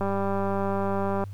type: click train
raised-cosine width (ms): 1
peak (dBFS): -15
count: 243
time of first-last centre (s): 0.01-1.238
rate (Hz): 197
effects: added 99 Hz sine -35 dBFS peak until 1.33 s + pink hiss -60 dBFS RMS until 1.33 s